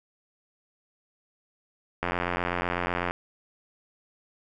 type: click train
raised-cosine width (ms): 0.5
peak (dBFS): -12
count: 96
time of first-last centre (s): 2.03-3.11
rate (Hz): 88
effects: none